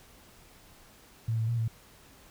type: tone with pitch steps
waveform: sine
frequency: 113.3 / 111.8 / 117.7 / 112.9 Hz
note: A#2 / A2 / A#2 / A2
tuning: -49 / +28 / +17 / +45 cents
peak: -26 dBFS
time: 1.28-1.68 s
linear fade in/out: 5 ms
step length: 100 ms
effects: pink hiss -56 dBFS RMS until 2.3 s